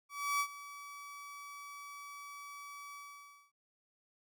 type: tone with ADSR envelope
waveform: 30% pulse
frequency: 1145 Hz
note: D6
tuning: 44 cents flat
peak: -27 dBFS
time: 0.09-3.52 s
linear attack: 310 ms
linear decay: 71 ms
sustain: -17 dB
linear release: 580 ms
effects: none